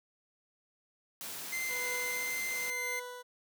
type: high-pass noise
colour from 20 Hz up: white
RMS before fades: -42 dBFS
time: 1.21-2.7 s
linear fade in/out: 0 ms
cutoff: 120 Hz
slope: 24 dB/octave
type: tone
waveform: 45% pulse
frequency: 2081 Hz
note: C7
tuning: 10 cents flat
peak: -34 dBFS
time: 1.52-3 s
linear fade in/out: 10 ms
type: tone with tremolo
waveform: 20% pulse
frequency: 493.9 Hz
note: B4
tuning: in tune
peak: -34 dBFS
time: 1.69-3.23 s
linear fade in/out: 20 ms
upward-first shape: triangle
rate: 1 Hz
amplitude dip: 90%
effects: none